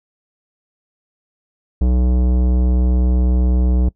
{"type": "tone with tanh clipping", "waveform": "sine", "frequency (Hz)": 62, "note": "B1", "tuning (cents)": 7, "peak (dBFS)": -14, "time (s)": [1.81, 3.89], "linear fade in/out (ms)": 5, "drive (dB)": 16, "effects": ["noise-tail reverb RT60 0.1 s tail -22 dB re dry"]}